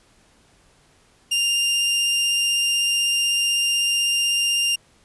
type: tone with vibrato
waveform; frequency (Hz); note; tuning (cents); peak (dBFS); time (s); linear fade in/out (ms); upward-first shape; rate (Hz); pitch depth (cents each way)
sawtooth; 2798; F7; +3; -15; 1.31-4.76; 10; triangle; 16; 9
effects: pink hiss -57 dBFS RMS until 5.04 s + resampled to 24000 Hz